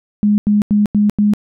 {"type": "tone bursts", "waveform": "sine", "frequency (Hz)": 207.7, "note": "G#3", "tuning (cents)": 0, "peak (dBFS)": -9, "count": 5, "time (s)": [0.23, 1.336], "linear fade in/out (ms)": 0, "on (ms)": 150, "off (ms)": 89, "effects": []}